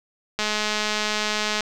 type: click train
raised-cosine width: 0.2 ms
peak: -7 dBFS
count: 259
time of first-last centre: 0.39-1.607 s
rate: 212 Hz
effects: none